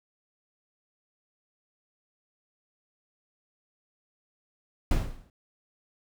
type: noise with exponential decay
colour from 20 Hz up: brown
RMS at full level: -19 dBFS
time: 4.91-5.3 s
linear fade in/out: 2 ms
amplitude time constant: 83 ms
effects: none